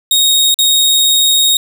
sawtooth tone with dropouts, 3747 Hz, A#7, 8 cents sharp, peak -5 dBFS, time 0.11-1.57 s, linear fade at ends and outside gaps 2 ms, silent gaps 0.543-0.588 s, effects none

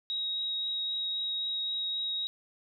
sine tone with vibrato, 3798 Hz, A#7, 32 cents sharp, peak -30 dBFS, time 0.1-2.27 s, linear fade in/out 0 ms, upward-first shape triangle, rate 3.8 Hz, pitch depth 9 cents each way, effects none

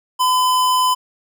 square tone, 1012 Hz, B5, 42 cents sharp, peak -14 dBFS, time 0.19-0.95 s, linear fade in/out 20 ms, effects none

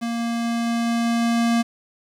square tone with level ramp, 233.1 Hz, A#3, in tune, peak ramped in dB -24 to -17 dBFS, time 0.01-1.63 s, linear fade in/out 20 ms, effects low-pass 9000 Hz 12 dB/octave + 8-bit

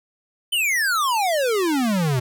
square exponential sweep, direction down, 3106 to 120.8 Hz, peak -19 dBFS, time 0.52-2.2 s, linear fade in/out 10 ms, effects none

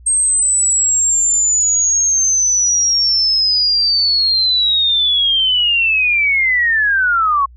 sine linear sweep, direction down, 8450 to 1080 Hz, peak -11 dBFS, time 0.06-7.46 s, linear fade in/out 10 ms, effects added 60 Hz sine -38 dBFS peak until 7.56 s

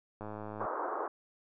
click train, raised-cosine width 1 ms, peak -28 dBFS, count 48, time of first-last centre 0.21-0.653 s, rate 106 Hz
white band-pass noise, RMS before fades -36 dBFS, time 0.6-1.08 s, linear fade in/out 5 ms, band 330 to 1300 Hz, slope 48 dB/octave
effects none

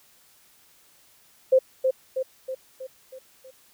sine tone with echo, 522 Hz, C5, 4 cents flat, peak -13 dBFS, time 1.52-1.59 s, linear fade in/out 10 ms, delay 320 ms, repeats 6, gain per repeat -5 dB, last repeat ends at 3.51 s, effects white hiss -58 dBFS RMS until 3.73 s

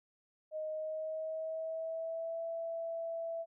sine tone with pitch glide, 622.3 to 663.1 Hz, D#5 to E5, 0 to +10 cents, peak -36 dBFS, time 0.51-3.46 s, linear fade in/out 50 ms, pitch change +110 cents, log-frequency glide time 0.71-2.42 s, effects none

